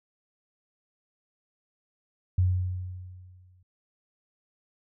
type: tone with exponential decay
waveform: sine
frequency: 91.3 Hz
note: F#2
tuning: 23 cents flat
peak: -18 dBFS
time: 2.38-3.63 s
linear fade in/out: 5 ms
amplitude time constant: 270 ms
effects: none